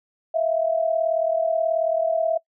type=tone pair together; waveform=sine; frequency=648 / 686.5 Hz; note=E5 / F5; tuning=-30 / -30 cents; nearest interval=minor second; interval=100 cents; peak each=-20 / -25 dBFS; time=0.34-2.38 s; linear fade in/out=10 ms; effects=noise-tail reverb RT60 0.1 s tail -22 dB re dry